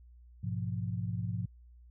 sine chord, F diminished, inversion first, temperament equal, 103.83 / 123.47 / 174.61 Hz, Ab2 / Cb3 / F3, 0 / 0 / 0 cents, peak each -35 / -37 / -38 dBFS, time 0.43-1.46 s, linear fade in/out 10 ms, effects added 60 Hz sine -53 dBFS peak until 1.9 s

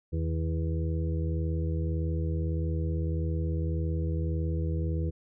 harmonic tone with a mistuned harmonic, 81.7 Hz, E2, 15 cents flat, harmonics 1 / 2 / 4 / 5 / 6, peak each -28 / -33 / -38 / -43 / -41 dBFS, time 0.12-5.11 s, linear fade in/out 20 ms, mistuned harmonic 2, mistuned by -40 cents, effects none

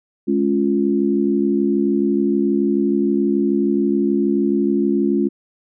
sine chord, Db major, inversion second, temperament equal with one note detuned, 210.4 / 277.2 / 349.2 Hz, Ab3 / Db4 / F4, +23 / 0 / 0 cents, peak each -19 dBFS, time 0.27-5.29 s, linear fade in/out 20 ms, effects none

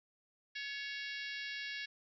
harmonic tone with a mistuned harmonic, 554.4 Hz, C#5, in tune, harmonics 3 / 4 / 5 / 6 / 7 / 8 / 9 / 10, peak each -44 / -46 / -48 / -50 / -51 / -52 / -53 / -54 dBFS, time 0.55-1.86 s, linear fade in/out 10 ms, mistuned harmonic 3, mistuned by +39 cents, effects none

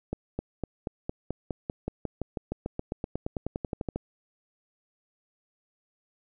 accelerating click train, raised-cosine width 2 ms, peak -17 dBFS, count 27, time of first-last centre 0.13-3.96 s, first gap 260 ms, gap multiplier 0.95, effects none

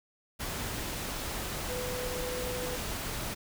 sine tone in noise, 498.8 Hz, B4, 17 cents sharp, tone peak -36 dBFS, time 1.68-2.77 s, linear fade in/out 20 ms, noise pink, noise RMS -36 dBFS, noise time 0.39-3.35 s, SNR -3 dB, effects none

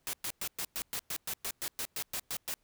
white noise bursts, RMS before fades -36 dBFS, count 15, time 0.07-2.54 s, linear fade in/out 0 ms, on 62 ms, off 110 ms, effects pink hiss -74 dBFS RMS until 2.63 s

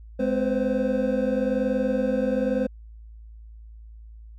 triangle tone cluster, 210.7 / 258.9 / 506 / 527 Hz, G#3 / C4 / B4 / C5, +25 / -18 / +42 / +12 cents, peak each -25 dBFS, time 0.19-2.67 s, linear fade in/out 10 ms, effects added 55 Hz sine -41 dBFS peak until 4.38 s

